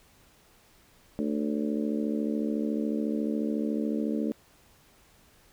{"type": "harmonic tone with a mistuned harmonic", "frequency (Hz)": 74, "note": "D2", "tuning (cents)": 14, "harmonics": [3, 4, 5, 6, 7, 8], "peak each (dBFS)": [-29, -31, -39, -36, -43, -41], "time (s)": [1.19, 4.32], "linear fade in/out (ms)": 0, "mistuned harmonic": 8, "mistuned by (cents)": -57, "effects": ["pink hiss -60 dBFS RMS until 5.52 s"]}